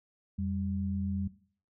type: tone pair together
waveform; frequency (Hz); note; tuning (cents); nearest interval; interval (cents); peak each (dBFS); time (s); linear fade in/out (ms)
sine; 87.17 / 196; F2 / G3; -3 / 0; octave + major second; 1403; -33 / -33; 0.38-1.28; 10
effects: noise-tail reverb RT60 0.5 s tail -17 dB re dry